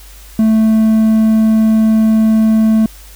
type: tone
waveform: triangle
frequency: 220 Hz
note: A3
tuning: in tune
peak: -5 dBFS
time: 0.39-2.86 s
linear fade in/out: 2 ms
effects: added 50 Hz sine -35 dBFS peak until 3.15 s + white hiss -40 dBFS RMS until 3.15 s